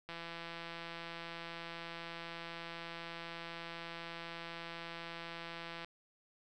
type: click train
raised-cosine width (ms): 0.3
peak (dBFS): -29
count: 968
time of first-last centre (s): 0.09-5.846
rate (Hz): 168
effects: none